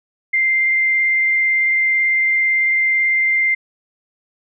sine tone with vibrato, 2093 Hz, C7, in tune, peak -13 dBFS, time 0.33-3.55 s, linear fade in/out 10 ms, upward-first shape sine, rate 18 Hz, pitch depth 8 cents each way, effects none

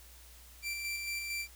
sawtooth tone with tremolo, 2349 Hz, D7, in tune, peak -31 dBFS, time 0.62-1.48 s, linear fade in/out 50 ms, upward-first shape square, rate 4.4 Hz, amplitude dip 30%, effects added 60 Hz sine -55 dBFS peak until 1.55 s + white hiss -57 dBFS RMS until 1.55 s

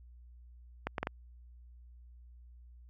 clicks, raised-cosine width 0.5 ms, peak -18 dBFS, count 4, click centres 0.87 / 0.982 / 1.03 / 1.071 s, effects added 60 Hz sine -52 dBFS peak until 2.89 s

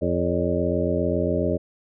harmonic tone with a mistuned harmonic, 87.31 Hz, F2, in tune, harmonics 1 / 2 / 3 / 4 / 5 / 6 / 7, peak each -28 / -28 / -28 / -28 / -28 / -28 / -28 dBFS, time 0.01-1.58 s, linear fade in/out 20 ms, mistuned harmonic 6, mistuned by +95 cents, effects none

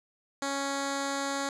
10% pulse tone with low-pass filter, 277.2 Hz, C#4, in tune, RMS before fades -32 dBFS, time 0.42-1.49 s, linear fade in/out 2 ms, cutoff 7500 Hz, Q 1.8, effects none

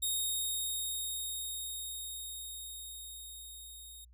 10% pulse tone with level ramp, 3724 Hz, A#7, 2 cents flat, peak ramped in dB -23 to -41 dBFS, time 0.02-4.05 s, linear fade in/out 10 ms, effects added 60 Hz sine -56 dBFS peak until 4.13 s

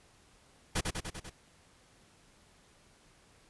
pink noise with echo, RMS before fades -30 dBFS, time 0.75-0.81 s, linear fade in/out 10 ms, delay 98 ms, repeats 5, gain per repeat -3 dB, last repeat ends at 1.3 s, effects pink hiss -63 dBFS RMS until 3.49 s + resampled to 24000 Hz

